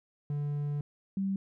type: tone pair in turn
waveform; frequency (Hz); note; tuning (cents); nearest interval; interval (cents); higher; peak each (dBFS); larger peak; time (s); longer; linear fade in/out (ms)
triangle / sine; 145.6 / 194.35; D3 / G3; -15 / -15; perfect fourth; 500; second; -28; neither; 0.3-0.81 / 1.17-1.36; first; 2
effects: none